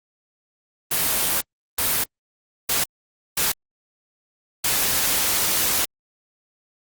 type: noise bursts at uneven times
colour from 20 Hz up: white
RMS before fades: -21 dBFS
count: 5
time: 0.91-1.41 / 1.78-2.04 / 2.69-2.84 / 3.37-3.52 / 4.64-5.85 s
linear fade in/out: 5 ms
effects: Opus 24 kbps